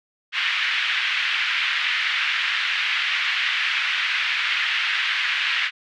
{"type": "band-pass noise", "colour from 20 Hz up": "pink", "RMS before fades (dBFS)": -23, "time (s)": [0.32, 5.71], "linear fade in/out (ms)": 50, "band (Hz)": [1700, 3200], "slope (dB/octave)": 24, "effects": []}